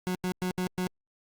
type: tone bursts at uneven times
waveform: 30% pulse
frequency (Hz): 182.6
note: F#3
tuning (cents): -23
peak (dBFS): -25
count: 5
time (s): 0.07-0.15 / 0.24-0.32 / 0.42-0.51 / 0.58-0.67 / 0.78-0.87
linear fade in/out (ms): 0
effects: Opus 48 kbps